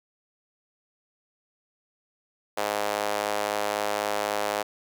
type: tone with high-pass filter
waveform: sawtooth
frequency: 103.83 Hz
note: G#2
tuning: in tune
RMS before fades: -28 dBFS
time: 2.57-4.63 s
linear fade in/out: 10 ms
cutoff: 610 Hz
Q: 1.8
effects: none